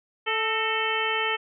harmonic tone with a mistuned harmonic, 440 Hz, A4, in tune, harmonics 1 / 2 / 3 / 4 / 5 / 6 / 7, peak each -31 / -31 / -31 / -31 / -31 / -31 / -31 dBFS, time 0.26-1.37 s, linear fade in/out 20 ms, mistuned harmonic 4, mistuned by +62 cents, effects none

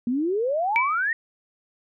sine exponential sweep, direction up, 231.2 to 1900 Hz, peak -21 dBFS, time 0.07-1.13 s, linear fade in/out 2 ms
sine tone with exponential decay, 2300 Hz, D7, 37 cents flat, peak -16 dBFS, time 0.76-1.11 s, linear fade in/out 0 ms, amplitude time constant 74 ms
effects none

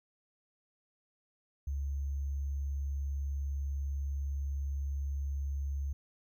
sine tone with sample-and-hold, 69.9 Hz, C#2, 15 cents sharp, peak -32 dBFS, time 1.67-5.93 s, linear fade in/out 5 ms, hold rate 6300 Hz, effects none

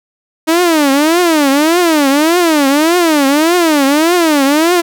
sawtooth tone with vibrato, 311.1 Hz, D#4, in tune, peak -4 dBFS, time 0.47-4.82 s, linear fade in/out 20 ms, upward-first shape triangle, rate 1.7 Hz, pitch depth 270 cents each way, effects none

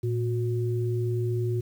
sine tone pair together, 114.53 / 363.6 Hz, A#2 / F#4, -30 / -30 cents, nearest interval octave + minor sixth, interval 2000 cents, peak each -25 / -30 dBFS, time 0.03-1.61 s, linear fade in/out 10 ms, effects 9-bit

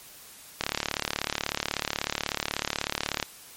click train, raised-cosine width 0.2 ms, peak -8 dBFS, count 96, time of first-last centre 0.61-3.227 s, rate 36.3 Hz, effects white hiss -48 dBFS RMS until 3.56 s + MP3 64 kbps

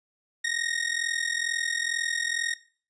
sawtooth ring-modulated tone, 1864.7 Hz, A#6, in tune, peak -20 dBFS, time 0.44-2.54 s, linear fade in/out 5 ms, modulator 21.1 Hz, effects noise-tail reverb RT60 0.4 s tail -17 dB re dry + resampled to 22050 Hz

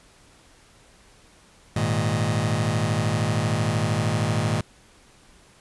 sawtooth chord, Ab suspended second, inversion none, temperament just, 103.83 / 116.8 / 155.74 Hz, Ab2 / Bb2 / Eb3, 0 / +4 / +2 cents, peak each -21 / -21 / -22 dBFS, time 1.76-4.61 s, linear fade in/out 5 ms, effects pink hiss -54 dBFS RMS until 5.6 s + resampled to 24000 Hz

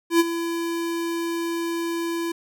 square tone with ADSR envelope, 336.4 Hz, E4, 35 cents sharp, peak -13 dBFS, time 0.1-2.32 s, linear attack 98 ms, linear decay 30 ms, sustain -12 dB, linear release 6 ms, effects none

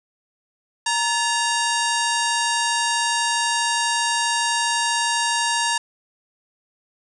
harmonic tone with a mistuned harmonic, 932.3 Hz, A#5, in tune, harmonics 1 / 2 / 3 / 4 / 5 / 6 / 7 / 8 / 9 / 10, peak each -23 / -26 / -28 / -29 / -30 / -31 / -31 / -32 / -33 / -33 dBFS, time 0.86-5.78 s, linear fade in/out 5 ms, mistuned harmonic 2, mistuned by -130 cents, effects none

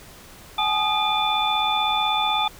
sine tone cluster, 773 / 849 / 1233 / 2409 / 3507 Hz, G5 / G#5 / D#6 / D7 / A7, -24 / +38 / -16 / +43 / -6 cents, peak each -28 / -23 / -27 / -30 / -24 dBFS, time 0.58-2.48 s, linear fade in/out 5 ms, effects pink hiss -45 dBFS RMS until 2.59 s

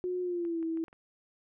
sine tone with pitch glide, 362 to 326.3 Hz, F#4 to E4, -38 to -18 cents, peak -30 dBFS, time 0.04-0.84 s, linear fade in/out 0 ms, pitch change -180 cents, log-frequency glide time 0.22-0.63 s
clicks, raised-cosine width 0.5 ms, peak -40 dBFS, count 5, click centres 0.451 / 0.628 / 0.773 / 0.882 / 0.929 s
effects none

